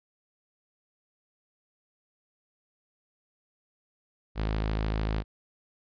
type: tone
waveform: sawtooth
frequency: 53.4 Hz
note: G#1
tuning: 49 cents sharp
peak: -23 dBFS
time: 4.35-5.24 s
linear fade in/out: 50 ms
effects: resampled to 11025 Hz